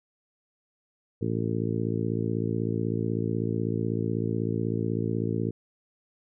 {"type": "harmonic tone", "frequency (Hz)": 56.1, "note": "A1", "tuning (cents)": 34, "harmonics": [2, 3, 4, 5, 6, 7, 8], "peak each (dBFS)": [-30, -32, -33, -34, -35, -35, -36], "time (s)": [1.21, 5.51], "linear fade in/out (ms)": 10, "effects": []}